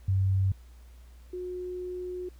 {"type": "tone pair in turn", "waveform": "sine", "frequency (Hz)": [95.9, 362.1], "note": ["G2", "F#4"], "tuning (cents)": [-37, -37], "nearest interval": "octave + major seventh", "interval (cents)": 2300, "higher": "second", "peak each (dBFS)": [-22, -33], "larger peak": "first", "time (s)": [[0.08, 0.52], [1.33, 2.29]], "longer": "second", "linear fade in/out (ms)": 5, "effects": ["added 60 Hz sine -48 dBFS peak until 2.39 s", "pink hiss -63 dBFS RMS until 2.39 s"]}